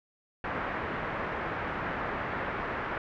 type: low-pass noise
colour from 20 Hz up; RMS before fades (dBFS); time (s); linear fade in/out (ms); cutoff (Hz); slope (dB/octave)
white; -34; 0.44-2.98; 2; 1800; 24
effects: none